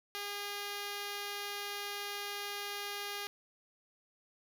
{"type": "tone", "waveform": "5% pulse", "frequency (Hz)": 407, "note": "G#4", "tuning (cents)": -35, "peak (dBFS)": -27, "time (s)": [0.15, 3.27], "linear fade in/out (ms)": 0, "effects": []}